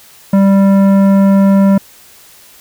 sine tone with tanh clipping, 196.1 Hz, G3, 1 cent sharp, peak -7 dBFS, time 0.33-1.78 s, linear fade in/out 5 ms, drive 13 dB, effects white hiss -41 dBFS RMS until 2.6 s

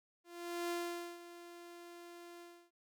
sawtooth tone with ADSR envelope, 345.7 Hz, F4, 18 cents flat, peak -32 dBFS, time 0.24-2.71 s, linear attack 460 ms, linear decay 480 ms, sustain -15 dB, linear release 300 ms, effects none

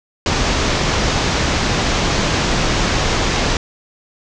pink low-pass noise, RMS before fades -17 dBFS, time 0.26-3.57 s, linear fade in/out 2 ms, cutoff 6800 Hz, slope 48 dB/octave, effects none

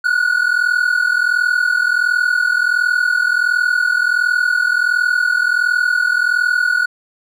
triangle tone pair together, 1443 / 1484.4 Hz, F#6 / F#6, -44 / +5 cents, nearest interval unison, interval 49 cents, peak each -14 dBFS, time 0.04-6.86 s, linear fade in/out 10 ms, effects none

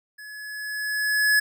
square tone with level ramp, 1700 Hz, G#6, 40 cents sharp, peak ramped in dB -40 to -16 dBFS, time 0.18-1.4 s, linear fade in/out 10 ms, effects none

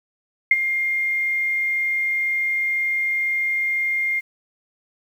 sine tone with ADSR envelope, 2117 Hz, C7, 20 cents sharp, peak -8 dBFS, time 0.51-4.21 s, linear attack 4 ms, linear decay 32 ms, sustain -11 dB, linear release 25 ms, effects 8-bit

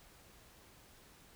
silence, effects pink hiss -61 dBFS RMS until 1.35 s

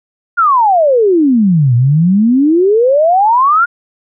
sine exponential two-way sweep, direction down then up, 1445 to 116.54 to 1445 Hz, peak -6 dBFS, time 0.37-3.66 s, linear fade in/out 20 ms, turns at 1.75 s, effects none

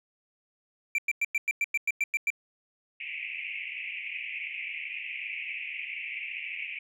triangle tone bursts, 2349 Hz, D7, in tune, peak -22 dBFS, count 11, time 0.95-2.303 s, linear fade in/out 2 ms, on 33 ms, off 99 ms
white band-pass noise, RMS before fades -37 dBFS, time 3-6.79 s, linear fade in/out 5 ms, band 2100 to 2700 Hz, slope 96 dB/octave
effects none

